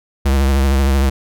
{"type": "tone with vibrato", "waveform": "square", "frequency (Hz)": 68, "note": "C#2", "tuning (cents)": -33, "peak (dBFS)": -12, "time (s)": [0.25, 1.1], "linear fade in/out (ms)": 10, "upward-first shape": "sine", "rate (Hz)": 13, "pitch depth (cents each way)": 54, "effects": []}